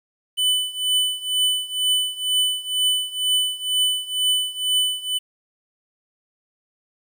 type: tone with tremolo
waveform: square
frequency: 3000 Hz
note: F#7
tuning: 23 cents sharp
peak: -16 dBFS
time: 0.37-5.19 s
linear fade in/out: 20 ms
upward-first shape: triangle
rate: 2.1 Hz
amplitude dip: 90%
effects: 9-bit